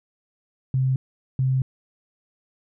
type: tone bursts at uneven times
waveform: sine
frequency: 131.1 Hz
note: C3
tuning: 4 cents sharp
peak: -18 dBFS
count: 2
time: 0.74-0.96 / 1.39-1.62 s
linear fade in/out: 2 ms
effects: none